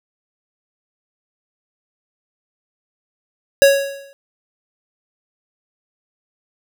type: tone with exponential decay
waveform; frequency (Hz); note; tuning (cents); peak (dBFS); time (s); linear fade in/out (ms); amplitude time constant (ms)
square; 554.4; C#5; 0; -5; 3.62-4.13; 0; 110
effects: none